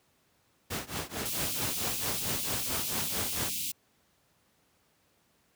pink noise with tremolo, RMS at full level -32 dBFS, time 0.7-3.5 s, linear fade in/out 10 ms, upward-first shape triangle, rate 4.5 Hz, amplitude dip 95%
white band-stop noise, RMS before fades -34 dBFS, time 1.25-3.72 s, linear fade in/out 10 ms, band 300 to 2400 Hz, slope 48 dB/octave
effects pink hiss -69 dBFS RMS until 5.55 s + high-pass 80 Hz 12 dB/octave

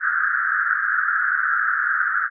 white band-pass noise, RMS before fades -21 dBFS, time 0-2.3 s, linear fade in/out 50 ms, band 1300 to 1700 Hz, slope 96 dB/octave, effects none

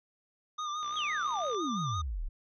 square tone with vibrato, 1210 Hz, D#6, 49 cents flat, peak -34 dBFS, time 0.58-2.02 s, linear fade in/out 10 ms, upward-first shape sine, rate 5.9 Hz, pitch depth 48 cents each way
click train, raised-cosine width 0.3 ms, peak -34 dBFS, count 46, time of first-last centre 0.83-1.547 s, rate 62.8 Hz
sine exponential sweep, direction down, 3520 to 30.01 Hz, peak -32 dBFS, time 0.96-2.29 s, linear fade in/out 10 ms
effects resampled to 16000 Hz

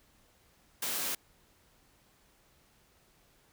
white high-pass noise, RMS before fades -34 dBFS, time 0.82-1.15 s, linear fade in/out 5 ms, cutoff 150 Hz, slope 96 dB/octave, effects pink hiss -66 dBFS RMS until 3.52 s

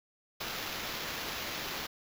white noise with sample-and-hold, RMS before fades -38 dBFS, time 0.4-1.87 s, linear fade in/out 10 ms, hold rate 8820 Hz, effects none

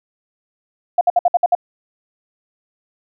sine tone bursts, 706 Hz, F5, 19 cents sharp, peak -9 dBFS, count 7, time 0.98-1.551 s, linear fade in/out 5 ms, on 31 ms, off 59 ms, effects none

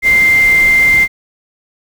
sine tone in noise, 2093 Hz, C7, in tune, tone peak -6 dBFS, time 0.02-1.08 s, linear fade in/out 50 ms, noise pink, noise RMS -24 dBFS, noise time 0.02-1.08 s, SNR +15 dB, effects none

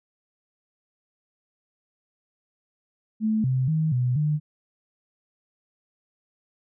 sine tone with pitch steps, 217.8 / 129.6 / 157.7 / 124.8 / 150.8 Hz, A3 / C3 / D#3 / B2 / D3, -17 / -16 / +24 / +19 / +46 cents, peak -20 dBFS, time 3.2-4.4 s, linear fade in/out 50 ms, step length 240 ms, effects none

